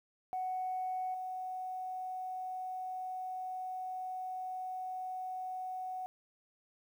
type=tone with level steps; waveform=sine; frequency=743 Hz; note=F#5; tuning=7 cents sharp; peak=-33 / -37 dBFS; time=0.33-6.06 s; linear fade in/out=0 ms; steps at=1.14 s; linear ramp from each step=2 ms; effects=tanh soft clip ceiling -29 dBFS + 11-bit